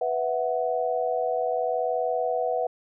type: chord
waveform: sine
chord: B suspended fourth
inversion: none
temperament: equal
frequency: 493.9 / 659.3 / 740 Hz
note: B4 / E5 / F#5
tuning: 0 / 0 / 0 cents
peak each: -27 / -28 / -28 dBFS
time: 0.01-2.67 s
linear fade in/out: 5 ms
effects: none